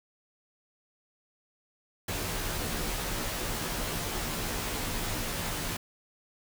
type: noise with comb filter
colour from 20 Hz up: pink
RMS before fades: -33 dBFS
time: 2.08-5.77 s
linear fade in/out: 5 ms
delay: 15 ms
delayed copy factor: -0.95
effects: none